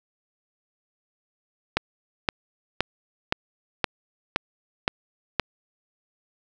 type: click train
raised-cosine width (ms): 0.3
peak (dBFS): -4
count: 8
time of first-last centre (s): 1.77-5.397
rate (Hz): 1.93
effects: none